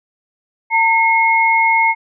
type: tone pair together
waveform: sine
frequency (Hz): 908.2 / 2160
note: A#5 / C#7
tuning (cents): -45 / -45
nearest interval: octave + minor third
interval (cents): 1500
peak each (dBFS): -13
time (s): 0.7-1.95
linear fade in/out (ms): 50
effects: none